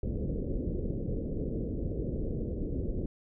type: low-pass noise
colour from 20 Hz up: pink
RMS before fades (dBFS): -33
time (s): 0.03-3.06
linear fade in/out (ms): 2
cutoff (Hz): 510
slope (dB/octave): 48
effects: none